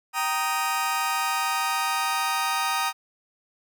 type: chord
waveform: sawtooth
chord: Eb major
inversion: first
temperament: just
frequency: 777.8 / 933.4 / 1244.5 Hz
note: G5 / Bb5 / Eb6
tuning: -14 / +2 / 0 cents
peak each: -26 / -24 / -23 dBFS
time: 0.13-2.93 s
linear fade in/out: 50 ms
effects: none